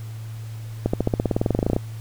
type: accelerating click train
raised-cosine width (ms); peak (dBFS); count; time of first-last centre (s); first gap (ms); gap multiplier
2; -6; 19; 0.86-1.764; 75; 0.95
effects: added 111 Hz sine -31 dBFS peak until 2 s + pink hiss -48 dBFS RMS until 2 s